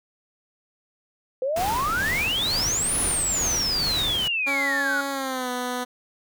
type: exponential two-way sweep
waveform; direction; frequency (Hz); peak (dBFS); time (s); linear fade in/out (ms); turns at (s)
sine; up then down; 499.9 to 10400 to 1407; -22; 1.42-5.01; 2; 2.97
type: noise with tremolo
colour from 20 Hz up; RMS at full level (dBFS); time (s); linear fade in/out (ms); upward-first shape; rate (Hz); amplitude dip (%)
pink; -29; 1.56-4.28; 5; sine; 2.2; 35
type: tone with pitch glide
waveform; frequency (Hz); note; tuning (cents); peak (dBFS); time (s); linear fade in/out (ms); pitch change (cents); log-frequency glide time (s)
10% pulse; 277.3 to 248.5; C#4 to B3; +1 to +11; -18; 4.46-5.85; 20; -190; 5.1-5.5
effects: none